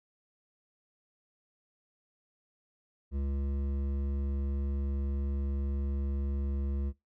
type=tone with hard clipping; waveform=sine; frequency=69.3 Hz; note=C#2; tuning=in tune; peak=-32 dBFS; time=3.11-6.93 s; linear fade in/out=50 ms; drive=11 dB; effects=noise-tail reverb RT60 0.2 s tail -20 dB re dry